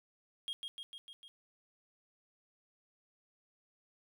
triangle tone with echo, 3254 Hz, G#7, 36 cents flat, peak -35 dBFS, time 0.48-0.53 s, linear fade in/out 0 ms, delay 150 ms, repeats 5, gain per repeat -3 dB, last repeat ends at 1.28 s, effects none

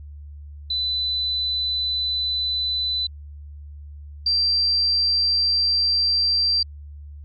sine tone pair in turn, 4000 / 4707 Hz, B7 / D8, +21 / +3 cents, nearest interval minor third, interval 282 cents, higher second, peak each -21 / -17 dBFS, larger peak second, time 0.7-3.07 / 4.26-6.63 s, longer neither, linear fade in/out 5 ms, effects added 73 Hz sine -36 dBFS peak until 7.24 s

